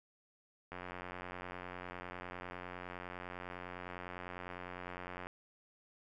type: click train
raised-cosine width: 0.5 ms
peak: -29 dBFS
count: 410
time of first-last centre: 0.72-5.269 s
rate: 89.9 Hz
effects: none